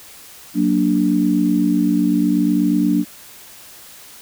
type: chord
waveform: sine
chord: Gb augmented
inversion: none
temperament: equal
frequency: 185 / 233.1 / 293.7 Hz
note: Gb3 / Bb3 / D4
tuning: 0 / 0 / 0 cents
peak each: -19 / -19 / -16 dBFS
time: 0.54-3.05 s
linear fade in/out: 50 ms
effects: white hiss -41 dBFS RMS until 4.21 s